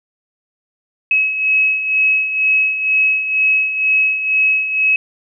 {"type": "beating tone pair", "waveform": "sine", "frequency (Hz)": [2564, 2566.1], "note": ["E7", "E7"], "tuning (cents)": [-49, -47], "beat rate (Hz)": 2.1, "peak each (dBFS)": [-20, -13], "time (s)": [1.11, 4.96], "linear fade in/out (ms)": 2, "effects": []}